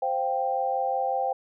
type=chord; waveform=sine; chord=C suspended fourth; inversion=none; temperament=equal; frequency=523.3 / 698.5 / 784 Hz; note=C5 / F5 / G5; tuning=0 / 0 / 0 cents; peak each=-29 / -31 / -26 dBFS; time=0.02-1.33 s; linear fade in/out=5 ms; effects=none